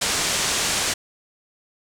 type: low-pass noise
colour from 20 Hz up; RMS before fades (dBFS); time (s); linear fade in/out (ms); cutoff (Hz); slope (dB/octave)
white; -23; 0.01-0.94; 10; 8400; 24
effects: none